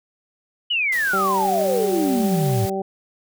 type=exponential sweep; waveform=sine; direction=down; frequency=3018 to 102.8 Hz; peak=-18 dBFS; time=0.7-2.66 s; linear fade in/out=10 ms
type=noise; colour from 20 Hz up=white; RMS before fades=-34 dBFS; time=0.92-2.7 s; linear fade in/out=5 ms
type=harmonic tone; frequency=193.2 Hz; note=G3; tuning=25 cents flat; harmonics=1 / 2 / 3 / 4; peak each=-28 / -25 / -30 / -28 dBFS; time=1.13-2.82 s; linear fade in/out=5 ms
effects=none